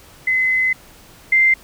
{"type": "tone pair in turn", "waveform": "sine", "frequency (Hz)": [2039, 2087], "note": ["C7", "C7"], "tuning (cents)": [-45, -5], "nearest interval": "unison", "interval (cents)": 40, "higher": "second", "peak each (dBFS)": [-14, -10], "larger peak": "second", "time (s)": [[0.27, 0.73], [1.32, 1.54]], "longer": "first", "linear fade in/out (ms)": 5, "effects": ["pink hiss -45 dBFS RMS until 1.63 s"]}